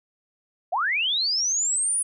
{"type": "linear sweep", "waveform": "sine", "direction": "up", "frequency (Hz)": [622.3, 9956], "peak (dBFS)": -21, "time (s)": [0.72, 2.03], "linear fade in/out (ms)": 10, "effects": []}